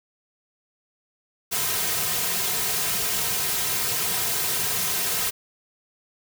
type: noise with comb filter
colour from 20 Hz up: white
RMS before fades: -25 dBFS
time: 1.51-5.31 s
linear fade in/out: 20 ms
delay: 3.5 ms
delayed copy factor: -0.7
effects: none